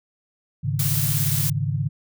sine chord, Ab suspended fourth, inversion none, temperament equal, 103.83 / 138.59 / 155.56 Hz, Ab2 / Db3 / Eb3, 0 / 0 / 0 cents, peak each -26 / -24 / -27 dBFS, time 0.63-1.89 s, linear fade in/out 20 ms
blue noise, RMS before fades -25 dBFS, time 0.79-1.5 s, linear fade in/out 5 ms
effects none

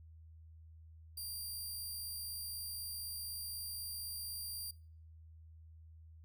10% pulse tone, 4739 Hz, D8, 15 cents sharp, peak -35 dBFS, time 1.17-4.71 s, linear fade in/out 5 ms, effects noise-tail reverb RT60 0.5 s tail -26 dB re dry + added 80 Hz sine -54 dBFS peak until 6.24 s

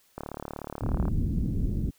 click train, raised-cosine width 1 ms, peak -21 dBFS, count 34, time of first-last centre 0.18-1.082 s, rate 36.6 Hz
pink low-pass noise, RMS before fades -27 dBFS, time 0.81-1.91 s, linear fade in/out 20 ms, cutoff 270 Hz, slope 24 dB/octave
effects white hiss -64 dBFS RMS until 1.98 s

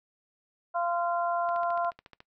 harmonic tone, 345 Hz, F4, 21 cents flat, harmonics 2 / 3 / 4, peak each -28 / -32 / -34 dBFS, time 0.74-1.91 s, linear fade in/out 20 ms
click train, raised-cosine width 0.3 ms, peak -31 dBFS, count 11, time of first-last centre 1.49-2.204 s, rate 14 Hz
effects noise-tail reverb RT60 0.1 s tail -21 dB re dry

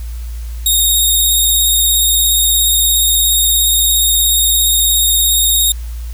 10% pulse tone with vibrato, 3729 Hz, A#7, in tune, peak -3 dBFS, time 0.66-5.72 s, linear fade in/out 2 ms, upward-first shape sine, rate 17 Hz, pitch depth 28 cents each way, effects added 58 Hz sine -21 dBFS peak until 6.13 s + white hiss -41 dBFS RMS until 6.13 s

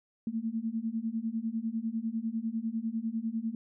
sine beating tone pair, 220 / 230 Hz, A3 / A#3, 0 / -23 cents, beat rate 10 Hz, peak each -34 / -33 dBFS, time 0.27-3.55 s, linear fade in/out 2 ms, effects none

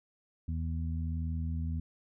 harmonic tone, 81.3 Hz, E2, 23 cents flat, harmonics 1 / 2 / 3, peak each -32 / -39 / -42 dBFS, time 0.48-1.8 s, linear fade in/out 5 ms, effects none

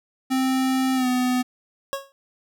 square tone with pitch glide, 261.6 to 251.2 Hz, C4 to B3, 0 to +30 cents, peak -20 dBFS, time 0.3-1.43 s, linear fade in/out 20 ms, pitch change -70 cents, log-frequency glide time 0.95-1.07 s
25% pulse tone with exponential decay, 550 Hz, C#5, 14 cents flat, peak -18 dBFS, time 1.93-2.12 s, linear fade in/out 0 ms, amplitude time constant 41 ms
effects none

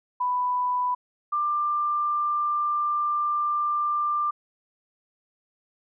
sine tone pair in turn, 992 / 1188.4 Hz, B5 / D6, +7 / +20 cents, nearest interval minor third, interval 313 cents, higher second, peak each -22 dBFS, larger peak neither, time 0.2-0.95 / 1.32-4.31 s, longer second, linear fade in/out 10 ms, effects none

